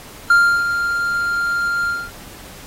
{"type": "tone with ADSR envelope", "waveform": "triangle", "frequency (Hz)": 1396, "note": "F6", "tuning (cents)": -1, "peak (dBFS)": -6, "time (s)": [0.3, 2.11], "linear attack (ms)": 4, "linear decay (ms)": 330, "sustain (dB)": -9, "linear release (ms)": 230, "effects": ["pink hiss -39 dBFS RMS until 2.66 s", "AAC 48 kbps"]}